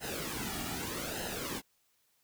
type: noise with flanger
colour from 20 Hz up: pink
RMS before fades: -38 dBFS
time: 0-1.62 s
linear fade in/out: 50 ms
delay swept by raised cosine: 0.86 to 1.96 ms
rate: 0.82 Hz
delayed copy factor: -0.7
effects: white hiss -73 dBFS RMS until 2.23 s